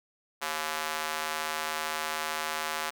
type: tone with high-pass filter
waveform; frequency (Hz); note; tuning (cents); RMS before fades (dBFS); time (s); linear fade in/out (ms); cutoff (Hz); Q
square; 77.78; D#2; 0; -33; 0.41-2.91; 20; 980; 1
effects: none